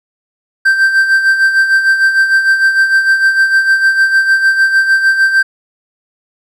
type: tone with tremolo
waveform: triangle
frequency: 1566 Hz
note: G6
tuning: 2 cents flat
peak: -3 dBFS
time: 0.65-5.43 s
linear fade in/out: 10 ms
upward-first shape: sine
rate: 6.6 Hz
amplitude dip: 60%
effects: none